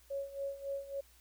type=tone with tremolo; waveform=sine; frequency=554.4 Hz; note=C#5; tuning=in tune; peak=-34 dBFS; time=0.1-1.01 s; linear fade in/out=10 ms; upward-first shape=sine; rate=3.6 Hz; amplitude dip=80%; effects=added 60 Hz sine -64 dBFS peak until 1.2 s + white hiss -65 dBFS RMS until 1.2 s